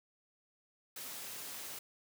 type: high-pass noise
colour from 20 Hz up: white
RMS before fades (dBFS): -45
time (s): 0.96-1.79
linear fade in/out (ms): 5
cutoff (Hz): 120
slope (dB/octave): 12
effects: none